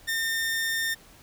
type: tone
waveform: sawtooth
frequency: 1815 Hz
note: A#6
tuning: 47 cents flat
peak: -22 dBFS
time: 0.07-0.95 s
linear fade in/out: 20 ms
effects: pink hiss -53 dBFS RMS until 1.22 s